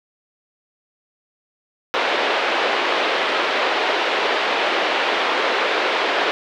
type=band-pass noise; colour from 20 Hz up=pink; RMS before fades=-20 dBFS; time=1.94-6.31 s; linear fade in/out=0 ms; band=390 to 3600 Hz; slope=24 dB/octave; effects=none